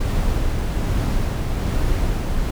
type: noise with tremolo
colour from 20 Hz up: brown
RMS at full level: -19 dBFS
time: 0-2.51 s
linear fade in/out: 10 ms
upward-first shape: sine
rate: 1.2 Hz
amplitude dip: 25%
effects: none